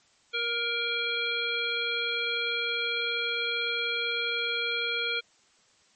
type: harmonic tone with a mistuned harmonic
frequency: 470 Hz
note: A#4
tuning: 14 cents sharp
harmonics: 1 / 3 / 5 / 7 / 9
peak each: -36 / -33 / -31 / -32 / -37 dBFS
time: 0.33-5.21 s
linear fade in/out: 20 ms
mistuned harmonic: 9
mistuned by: -24 cents
effects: white hiss -63 dBFS RMS until 5.95 s + MP3 32 kbps